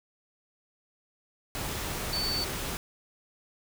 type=tone in noise; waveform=sine; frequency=4512 Hz; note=C#8; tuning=30 cents sharp; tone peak=-29 dBFS; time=2.13-2.44 s; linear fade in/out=0 ms; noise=pink; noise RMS=-34 dBFS; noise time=1.55-2.77 s; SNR=+2 dB; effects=none